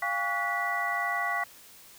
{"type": "tone cluster", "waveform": "sine", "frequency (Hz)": [700, 802, 1130, 1467, 1960], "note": ["F5", "G5", "C#6", "F#6", "B6"], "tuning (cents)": [4, 39, 33, -15, -14], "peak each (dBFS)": [-34, -36, -33, -37, -30], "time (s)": [0.02, 1.44], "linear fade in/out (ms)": 5, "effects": ["white hiss -52 dBFS RMS until 1.98 s"]}